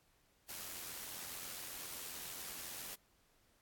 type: noise with amplitude modulation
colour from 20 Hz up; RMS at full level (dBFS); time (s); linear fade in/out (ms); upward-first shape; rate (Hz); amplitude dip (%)
white; -45; 0.48-2.96; 20; sine; 87.4; 35
effects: pink hiss -73 dBFS RMS until 3.61 s + AAC 64 kbps